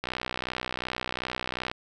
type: click train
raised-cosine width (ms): 0.3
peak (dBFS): -14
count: 106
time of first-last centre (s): 0.04-1.715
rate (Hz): 62.7
effects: none